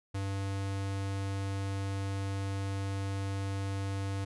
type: tone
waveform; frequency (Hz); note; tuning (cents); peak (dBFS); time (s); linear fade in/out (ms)
square; 98; G2; 0; -33; 0.14-4.25; 10
effects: resampled to 24000 Hz